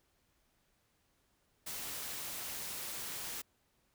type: noise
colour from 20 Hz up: white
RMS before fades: -42 dBFS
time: 1.66-3.42 s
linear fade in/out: 10 ms
effects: pink hiss -75 dBFS RMS until 3.94 s